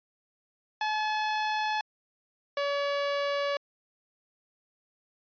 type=tone pair in turn; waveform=sawtooth; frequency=857 / 568.2 Hz; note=A5 / C#5; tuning=-46 / +43 cents; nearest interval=perfect fifth; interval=711 cents; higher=first; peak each=-23 dBFS; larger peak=neither; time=0.81-1.81 / 2.57-3.57 s; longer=neither; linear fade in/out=2 ms; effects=resampled to 11025 Hz